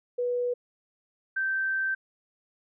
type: tone pair in turn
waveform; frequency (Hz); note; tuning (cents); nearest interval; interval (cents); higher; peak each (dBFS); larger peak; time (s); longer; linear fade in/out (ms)
sine; 489.4 / 1556.8; B4 / G6; -16 / -12; octave + minor sixth; 2004; second; -25; neither; 0.18-0.54 / 1.36-1.95; second; 10
effects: none